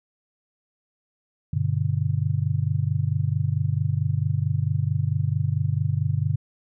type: chord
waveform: sine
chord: G major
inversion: none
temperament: just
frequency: 98 / 122.5 / 147 Hz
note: G2 / B2 / D3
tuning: 0 / -14 / +2 cents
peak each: -25 dBFS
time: 1.53-6.36 s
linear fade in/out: 5 ms
effects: none